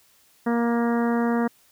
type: harmonic tone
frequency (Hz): 235.1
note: A#3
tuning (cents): +15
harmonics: 1 / 2 / 3 / 4 / 5 / 6 / 7 / 8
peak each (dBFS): -21 / -27 / -31 / -33 / -35 / -37 / -38 / -39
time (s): 0.46-1.48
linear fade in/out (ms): 10
effects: white hiss -59 dBFS RMS until 1.71 s